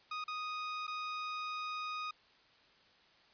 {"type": "tone with dropouts", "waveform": "sawtooth", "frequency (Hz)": 1244.5, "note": "D#6", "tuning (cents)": 0, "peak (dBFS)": -34, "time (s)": [0.11, 2.11], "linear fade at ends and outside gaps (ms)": 5, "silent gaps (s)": [[0.241, 0.279], [0.869, 0.877]], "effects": ["white hiss -65 dBFS RMS until 3.33 s", "resampled to 11025 Hz"]}